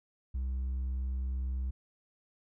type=tone with hard clipping; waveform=triangle; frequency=64.4 Hz; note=C2; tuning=27 cents flat; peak=-30 dBFS; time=0.34-1.71 s; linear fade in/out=10 ms; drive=1 dB; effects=none